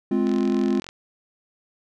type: chord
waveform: triangle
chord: F minor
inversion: first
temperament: equal with one note detuned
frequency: 210.6 / 261.6 / 349.2 Hz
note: Ab3 / C4 / F4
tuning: +24 / 0 / 0 cents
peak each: -21 / -21 / -22 dBFS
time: 0.11-0.8 s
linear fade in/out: 5 ms
type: click train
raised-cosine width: 0.2 ms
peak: -20 dBFS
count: 28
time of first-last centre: 0.27-0.889 s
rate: 43.6 Hz
effects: none